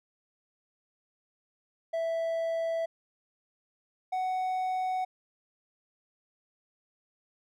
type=tone pair in turn; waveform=triangle; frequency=659.3 / 744.1 Hz; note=E5 / F#5; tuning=0 / +10 cents; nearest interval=major second; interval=210 cents; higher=second; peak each=-26 dBFS; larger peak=neither; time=1.93-2.86 / 4.12-5.05 s; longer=neither; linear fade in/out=10 ms; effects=none